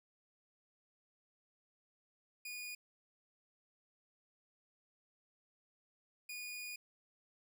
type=tone bursts at uneven times; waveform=sawtooth; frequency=2453 Hz; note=D#7; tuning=25 cents flat; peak=-40 dBFS; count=2; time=2.45-2.75 / 6.29-6.76 s; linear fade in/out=5 ms; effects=none